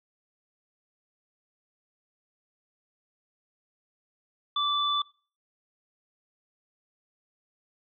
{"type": "tone pair together", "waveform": "sine", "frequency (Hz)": [1166, 3494], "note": ["D6", "A7"], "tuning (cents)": [-13, -13], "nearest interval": "octave + perfect fifth", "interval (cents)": 1900, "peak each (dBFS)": -27, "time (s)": [4.56, 5.02], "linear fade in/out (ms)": 5, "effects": ["noise-tail reverb RT60 0.4 s tail -22 dB re dry"]}